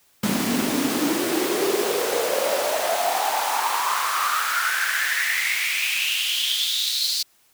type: noise with high-pass filter sweep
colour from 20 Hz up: pink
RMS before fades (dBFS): -23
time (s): 0.23-7.23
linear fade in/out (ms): 5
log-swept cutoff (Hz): 200 to 4500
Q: 6.6
effects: white hiss -60 dBFS RMS until 7.53 s